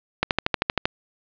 click train, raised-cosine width 0.3 ms, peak -3 dBFS, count 9, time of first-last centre 0.23-0.855 s, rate 12.8 Hz, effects resampled to 11025 Hz + 7-bit

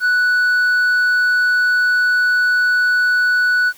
sine tone with tanh clipping, 1480 Hz, F#6, in tune, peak -13 dBFS, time 0-3.73 s, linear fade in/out 50 ms, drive 4 dB, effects white hiss -45 dBFS RMS until 3.77 s

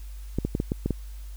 clicks, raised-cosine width 3 ms, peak -12 dBFS, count 7, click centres 0.386 / 0.45 / 0.551 / 0.601 / 0.719 / 0.86 / 0.907 s, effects added 50 Hz sine -36 dBFS peak until 1.36 s + white hiss -55 dBFS RMS until 1.36 s

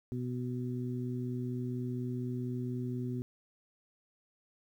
harmonic tone, 124.2 Hz, B2, 10 cents sharp, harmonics 1 / 2 / 3, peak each -36 / -37 / -43 dBFS, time 0.12-3.22 s, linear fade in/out 0 ms, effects 11-bit

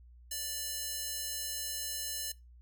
square tone with high-pass filter, 588 Hz, D5, 2 cents sharp, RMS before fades -38 dBFS, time 0.31-2.32 s, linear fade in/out 5 ms, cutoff 5500 Hz, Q 0.56, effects noise-tail reverb RT60 0.2 s tail -19 dB re dry + added 60 Hz sine -53 dBFS peak until 2.61 s

